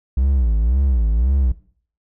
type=tone with vibrato; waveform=triangle; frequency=60.7 Hz; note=B1; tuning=29 cents flat; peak=-12 dBFS; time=0.17-1.52 s; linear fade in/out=5 ms; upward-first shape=sine; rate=1.9 Hz; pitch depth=230 cents each way; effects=noise-tail reverb RT60 0.5 s tail -18 dB re dry